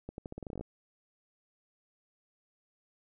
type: accelerating click train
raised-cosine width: 2 ms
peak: -27 dBFS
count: 13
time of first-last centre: 0.09-0.61 s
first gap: 91 ms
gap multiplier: 0.85
effects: none